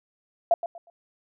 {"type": "tone with echo", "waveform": "sine", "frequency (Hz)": 681, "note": "F5", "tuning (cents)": -44, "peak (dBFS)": -15, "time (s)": [0.51, 0.54], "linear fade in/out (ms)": 2, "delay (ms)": 120, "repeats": 3, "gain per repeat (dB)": -12, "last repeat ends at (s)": 0.9, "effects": []}